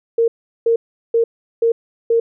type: tone bursts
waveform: sine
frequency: 461 Hz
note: A#4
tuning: 19 cents flat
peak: -11 dBFS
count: 5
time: 0.18-2.2 s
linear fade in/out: 5 ms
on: 100 ms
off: 380 ms
effects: none